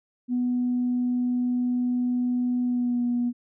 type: tone with pitch glide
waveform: sine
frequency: 246.9 to 242.1 Hz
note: B3 to B3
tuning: 0 to -34 cents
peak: -21 dBFS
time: 0.28-3.33 s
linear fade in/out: 50 ms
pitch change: -34 cents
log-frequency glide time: 2.64-3.03 s
effects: tanh soft clip ceiling -17 dBFS